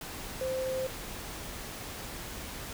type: tone in noise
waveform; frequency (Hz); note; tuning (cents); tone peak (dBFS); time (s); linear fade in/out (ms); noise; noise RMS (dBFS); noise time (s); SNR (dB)
sine; 521; C5; -7; -30; 0.41-0.87; 2; pink; -41; 0.01-2.73; +8
effects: none